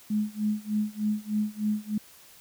sine tone with tremolo, 211.6 Hz, G#3, 33 cents sharp, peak -22 dBFS, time 0.1-1.98 s, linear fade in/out 5 ms, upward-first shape sine, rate 3.3 Hz, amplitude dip 95%, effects white hiss -53 dBFS RMS until 2.4 s

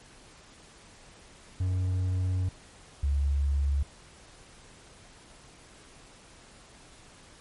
triangle / sine tone pair in turn, 92.5 / 70.27 Hz, F#2 / C#2, 0 / +24 cents, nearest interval perfect fourth, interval 476 cents, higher first, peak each -23 dBFS, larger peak neither, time 1.6-2.49 / 3.03-3.83 s, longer first, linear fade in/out 5 ms, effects pink hiss -53 dBFS RMS until 7.4 s + MP3 48 kbps

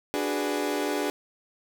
30% pulse chord, G# half-diminished seventh, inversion second, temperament equal, 293.7 / 370 / 415.3 / 493.9 Hz, D4 / F#4 / G#4 / B4, 0 / 0 / 0 / 0 cents, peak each -27 / -31 / -28 / -33 dBFS, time 0.14-1.1 s, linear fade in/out 0 ms, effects none

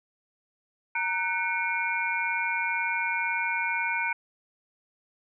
sine tone cluster, 929 / 1497 / 2199 / 2381 Hz, A#5 / F#6 / C#7 / D7, -6 / +20 / -14 / +23 cents, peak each -31 dBFS, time 0.95-4.13 s, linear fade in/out 5 ms, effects none

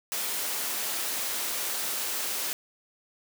white high-pass noise, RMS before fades -31 dBFS, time 0.12-2.53 s, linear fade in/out 0 ms, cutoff 270 Hz, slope 12 dB/octave, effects none

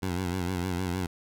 15% pulse tone with vibrato, 90.5 Hz, F#2, 38 cents flat, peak -22 dBFS, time 0.02-1.07 s, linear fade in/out 10 ms, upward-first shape sine, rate 6.5 Hz, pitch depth 80 cents each way, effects none

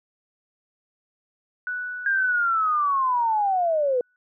sine tone with exponential decay, 1480 Hz, F#6, in tune, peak -25 dBFS, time 1.67-4.16 s, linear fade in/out 1 ms, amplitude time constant 540 ms
sine linear sweep, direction down, 1621 to 480 Hz, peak -19 dBFS, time 2.06-4.01 s, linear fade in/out 2 ms
effects none

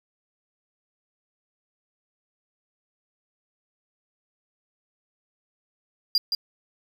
triangle tone with echo, 4800 Hz, D8, 37 cents sharp, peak -16 dBFS, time 6.15-6.18 s, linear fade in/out 2 ms, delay 170 ms, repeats 1, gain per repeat -5 dB, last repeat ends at 6.35 s, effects 8-bit

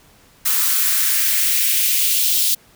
blue noise with high-pass filter sweep, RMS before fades -17 dBFS, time 0.45-2.55 s, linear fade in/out 10 ms, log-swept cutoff 1100 to 3600 Hz, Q 1.9, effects pink hiss -51 dBFS RMS until 2.75 s

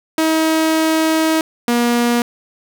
sawtooth tone pair in turn, 318.8 / 238.8 Hz, D#4 / A#3, +42 / +42 cents, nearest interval perfect fourth, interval 500 cents, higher first, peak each -9 dBFS, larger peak neither, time 0.18-1.41 / 1.68-2.22 s, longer first, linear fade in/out 2 ms, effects none

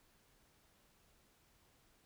silence, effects pink hiss -71 dBFS RMS until 2.05 s

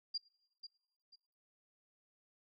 sine tone with echo, 4788 Hz, D8, 33 cents sharp, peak -35 dBFS, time 0.14-0.18 s, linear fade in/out 10 ms, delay 490 ms, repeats 2, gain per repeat -11 dB, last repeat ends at 1.16 s, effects noise-tail reverb RT60 1.0 s tail -24 dB re dry

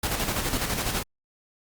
pink noise with tremolo, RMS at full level -26 dBFS, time 0.03-1.03 s, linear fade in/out 5 ms, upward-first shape square, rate 12 Hz, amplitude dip 45%, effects Opus 48 kbps

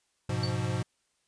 square chord, F diminished, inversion first, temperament equal, 103.83 / 123.47 / 174.61 Hz, Ab2 / Cb3 / F3, 0 / 0 / 0 cents, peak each -33 / -32 / -37 dBFS, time 0.29-0.83 s, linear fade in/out 5 ms
sine tone with exponential decay, 4500 Hz, C#8, 25 cents sharp, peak -29 dBFS, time 0.43-0.55 s, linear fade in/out 5 ms, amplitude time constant 26 ms
effects white hiss -74 dBFS RMS until 1.27 s + resampled to 22050 Hz

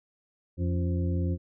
harmonic tone with a mistuned harmonic, 87.31 Hz, F2, in tune, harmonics 1 / 2 / 3 / 4 / 6, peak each -26 / -32 / -36 / -38 / -42 dBFS, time 0.57-1.38 s, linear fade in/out 50 ms, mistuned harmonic 3, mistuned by +66 cents, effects none

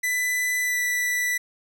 45% pulse tone with pitch glide, 1994 to 1972.2 Hz, B6 to B6, +16 to -3 cents, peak -22 dBFS, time 0.03-1.38 s, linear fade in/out 10 ms, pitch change -19 cents, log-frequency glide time 0.61-0.79 s, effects none

